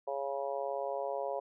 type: harmonic tone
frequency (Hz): 138.59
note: C#3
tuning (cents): 0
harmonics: 3 / 4 / 5 / 6 / 7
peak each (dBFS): -41 / -36 / -39 / -44 / -43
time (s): 0.07-1.4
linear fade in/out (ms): 10
effects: none